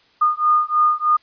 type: beating tone pair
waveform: sine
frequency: 1221 / 1224.2 Hz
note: D#6 / D#6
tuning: -33 / -28 cents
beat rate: 3.2 Hz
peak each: -17 dBFS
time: 0.21-1.17 s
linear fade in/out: 10 ms
effects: white hiss -56 dBFS RMS until 1.22 s + resampled to 11025 Hz